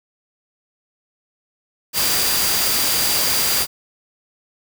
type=tone in noise; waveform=sine; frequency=4752 Hz; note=D8; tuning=20 cents sharp; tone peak=-24 dBFS; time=1.93-3.67 s; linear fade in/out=50 ms; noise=white; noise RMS=-19 dBFS; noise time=1.93-3.67 s; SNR=-8 dB; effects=none